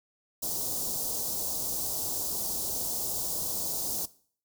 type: band-stop noise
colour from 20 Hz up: white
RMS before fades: -32 dBFS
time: 0.42-4.06 s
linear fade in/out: 10 ms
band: 850 to 4800 Hz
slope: 24 dB/octave
effects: noise-tail reverb RT60 0.5 s tail -19 dB re dry